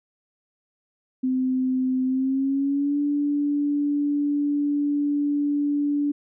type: tone with pitch glide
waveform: sine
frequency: 258 to 289.6 Hz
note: C4 to D4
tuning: -24 to -24 cents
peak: -20 dBFS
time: 1.23-6.12 s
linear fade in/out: 10 ms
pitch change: +200 cents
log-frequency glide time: 2.05-2.99 s
effects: none